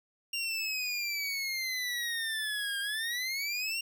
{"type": "exponential two-way sweep", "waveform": "25% pulse", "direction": "down then up", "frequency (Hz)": [2791, 1600, 2791], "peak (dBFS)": -28, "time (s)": [0.33, 3.81], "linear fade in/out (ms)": 5, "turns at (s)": 2.8, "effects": []}